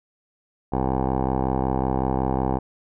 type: tone with low-pass filter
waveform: 10% pulse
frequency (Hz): 65.41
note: C2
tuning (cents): 0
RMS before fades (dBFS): -23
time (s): 0.72-2.59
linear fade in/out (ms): 10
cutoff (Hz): 750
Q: 5.5
effects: none